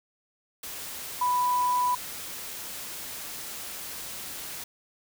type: tone in noise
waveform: sine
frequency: 990 Hz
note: B5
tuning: 4 cents sharp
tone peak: -22 dBFS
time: 1.21-1.95 s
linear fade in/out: 5 ms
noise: white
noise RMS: -38 dBFS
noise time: 0.63-4.64 s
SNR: +13 dB
effects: none